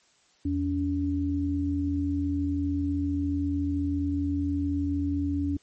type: tone pair together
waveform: sine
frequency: 83.3 / 284.1 Hz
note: E2 / C#4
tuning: +19 / +43 cents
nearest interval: octave + major sixth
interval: 2124 cents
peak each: -29 / -26 dBFS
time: 0.45-5.57 s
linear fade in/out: 5 ms
effects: white hiss -63 dBFS RMS until 5.62 s + MP3 32 kbps